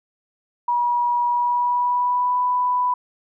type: tone with pitch glide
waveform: sine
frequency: 964 to 991.7 Hz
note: B5 to B5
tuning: -42 to +7 cents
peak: -17 dBFS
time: 0.68-2.94 s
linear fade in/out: 5 ms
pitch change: +49 cents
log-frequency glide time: 1.27-2.38 s
effects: none